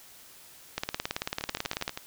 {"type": "two click trains", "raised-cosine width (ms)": 0.2, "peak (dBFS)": [-12, -17], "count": [21, 8], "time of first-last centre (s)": [[0.78, 1.879], [1.41, 1.975]], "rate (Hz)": [18.2, 12.4], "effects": ["white hiss -52 dBFS RMS until 2.06 s"]}